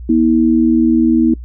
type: tone pair together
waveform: sine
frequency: 239.9 / 320.2 Hz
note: A#3 / D#4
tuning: +50 / +50 cents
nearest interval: perfect fourth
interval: 500 cents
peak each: -11 dBFS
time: 0.09-1.34 s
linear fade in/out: 5 ms
effects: noise-tail reverb RT60 0.1 s tail -23 dB re dry + added 60 Hz sine -26 dBFS peak until 1.44 s

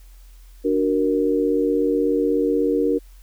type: chord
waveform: sine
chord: D augmented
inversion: none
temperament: equal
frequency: 293.7 / 370 / 466.2 Hz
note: D4 / F#4 / A#4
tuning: 0 / 0 / 0 cents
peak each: -21 / -23 / -20 dBFS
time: 0.64-2.99 s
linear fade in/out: 20 ms
effects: added 43 Hz sine -42 dBFS peak until 3.22 s + white hiss -57 dBFS RMS until 3.22 s

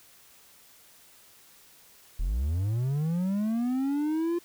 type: linear sweep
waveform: triangle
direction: up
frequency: 34.67 to 349.2 Hz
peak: -23 dBFS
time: 2.19-4.39 s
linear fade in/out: 10 ms
effects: white hiss -56 dBFS RMS until 4.44 s

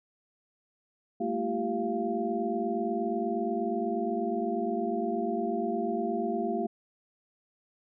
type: tone cluster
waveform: sine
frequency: 209.9 / 229.7 / 343.1 / 391.5 / 694 Hz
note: G#3 / A#3 / F4 / G4 / F5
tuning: +19 / -25 / -31 / -2 / -11 cents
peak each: -38 / -33 / -34 / -33 / -33 dBFS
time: 1.2-6.67 s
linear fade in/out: 10 ms
effects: none

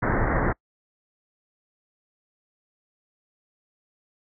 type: low-pass noise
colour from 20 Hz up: pink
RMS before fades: -23 dBFS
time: 0.02-0.53 s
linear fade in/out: 10 ms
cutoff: 2000 Hz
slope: 96 dB/octave
effects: noise-tail reverb RT60 0.1 s tail -26 dB re dry

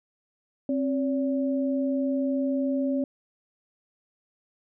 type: tone pair together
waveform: sine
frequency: 266.8 / 570 Hz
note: C4 / C#5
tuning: +34 / +48 cents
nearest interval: octave + minor second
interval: 1314 cents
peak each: -24 / -30 dBFS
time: 0.69-3.04 s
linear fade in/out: 2 ms
effects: none

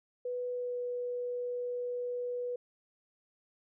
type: tone with pitch glide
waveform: sine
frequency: 493.9 to 490.2 Hz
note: B4 to B4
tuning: 0 to -13 cents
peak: -33 dBFS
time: 0.25-2.56 s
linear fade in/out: 5 ms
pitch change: -13 cents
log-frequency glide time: 0.51-0.78 s
effects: none

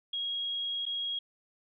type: tone with dropouts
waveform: sine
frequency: 3290 Hz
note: G#7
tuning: 17 cents flat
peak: -31 dBFS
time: 0.13-1.19 s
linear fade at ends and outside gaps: 5 ms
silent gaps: 0.855-0.863 s
effects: none

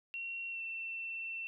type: tone with pitch glide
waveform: sine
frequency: 2733 to 2691 Hz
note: F7 to E7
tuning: -38 to +35 cents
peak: -38 dBFS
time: 0.14-1.47 s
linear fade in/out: 0 ms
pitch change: -27 cents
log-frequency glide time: 0.5-0.6 s
effects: none

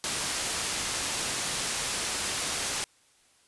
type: low-pass noise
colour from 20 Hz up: white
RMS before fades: -31 dBFS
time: 0.04-2.84 s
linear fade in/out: 0 ms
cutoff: 10000 Hz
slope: 12 dB/octave
effects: white hiss -63 dBFS RMS until 3.47 s + resampled to 24000 Hz

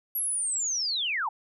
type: linear sweep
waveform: sine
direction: down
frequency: 11650 to 785 Hz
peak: -26 dBFS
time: 0.15-1.29 s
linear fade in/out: 5 ms
effects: none

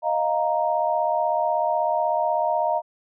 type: chord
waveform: sine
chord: Eb suspended second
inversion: none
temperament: equal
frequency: 622.3 / 698.5 / 932.3 Hz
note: Eb5 / F5 / Bb5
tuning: 0 / 0 / 0 cents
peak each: -24 dBFS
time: 0.02-2.82 s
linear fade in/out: 50 ms
effects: none

